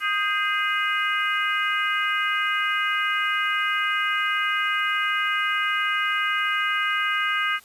harmonic tone with a mistuned harmonic, 414.1 Hz, G#4, 5 cents flat, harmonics 3 / 4 / 5 / 6 / 7, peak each -26 / -26 / -27 / -32 / -30 dBFS, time 0-7.6 s, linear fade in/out 50 ms, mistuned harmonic 4, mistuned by -73 cents, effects white hiss -52 dBFS RMS until 7.64 s + resampled to 32000 Hz

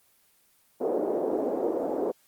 white band-pass noise, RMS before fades -28 dBFS, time 0.8-2.12 s, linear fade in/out 20 ms, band 310 to 540 Hz, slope 24 dB/octave, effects white hiss -64 dBFS RMS until 2.27 s + Opus 24 kbps

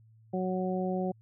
harmonic tone, 185 Hz, F#3, in tune, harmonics 1 / 2 / 3 / 4, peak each -31 / -34 / -36 / -37 dBFS, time 0.33-1.12 s, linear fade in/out 10 ms, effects added 111 Hz sine -56 dBFS peak until 1.21 s

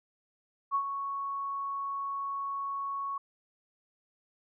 sine tone with ADSR envelope, 1108.7 Hz, C#6, in tune, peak -24 dBFS, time 0.71-3.18 s, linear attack 39 ms, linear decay 77 ms, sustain -8 dB, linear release 5 ms, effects none

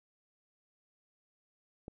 click, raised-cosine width 2 ms, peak -30 dBFS, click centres 1.881 s, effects none

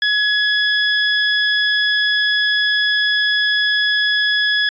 25% pulse tone, 1687 Hz, G#6, 27 cents sharp, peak -10 dBFS, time 0.02-4.69 s, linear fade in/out 2 ms, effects resampled to 16000 Hz

